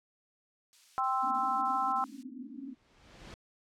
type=noise bursts; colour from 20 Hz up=violet; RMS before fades=-47 dBFS; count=5; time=0.73-2.228 s; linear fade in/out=0 ms; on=270 ms; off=37 ms
type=chord; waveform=sine; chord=C major; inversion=second; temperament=equal; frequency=784 / 1046.5 / 1318.5 Hz; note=G5 / C6 / E6; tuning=0 / 0 / 0 cents; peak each=-32 dBFS; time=0.98-2.04 s; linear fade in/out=0 ms
type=band-pass noise; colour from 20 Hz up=white; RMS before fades=-45 dBFS; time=1.22-2.75 s; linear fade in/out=20 ms; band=230 to 290 Hz; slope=96 dB/octave
type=noise with exponential growth; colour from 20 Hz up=pink; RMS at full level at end=-46 dBFS; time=2.42-3.34 s; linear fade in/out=0 ms; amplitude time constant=200 ms
effects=low-pass 5000 Hz 12 dB/octave